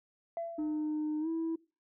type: tone with exponential decay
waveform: sine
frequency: 673 Hz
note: E5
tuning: 36 cents sharp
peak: -31 dBFS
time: 0.37-1.02 s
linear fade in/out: 1 ms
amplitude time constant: 140 ms
type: tone with pitch glide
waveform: sine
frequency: 305 to 326.9 Hz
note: D#4 to E4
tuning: -34 to -14 cents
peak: -29 dBFS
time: 0.58-1.56 s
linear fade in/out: 10 ms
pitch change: +120 cents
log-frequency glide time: 1.2-1.28 s
effects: noise-tail reverb RT60 0.3 s tail -22 dB re dry + tanh soft clip ceiling -29 dBFS